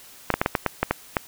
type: clicks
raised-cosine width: 0.5 ms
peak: -4 dBFS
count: 9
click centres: 0.303 / 0.34 / 0.415 / 0.461 / 0.552 / 0.663 / 0.83 / 0.91 / 1.168 s
effects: white hiss -47 dBFS RMS until 1.27 s